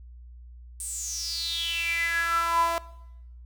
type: tone with high-pass filter sweep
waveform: sawtooth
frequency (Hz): 335.3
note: E4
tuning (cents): +30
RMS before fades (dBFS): -28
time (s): 0.8-2.78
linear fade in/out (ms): 0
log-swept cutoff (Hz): 9000 to 800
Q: 8.7
effects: noise-tail reverb RT60 0.9 s tail -20 dB re dry + added 60 Hz sine -43 dBFS peak until 3.45 s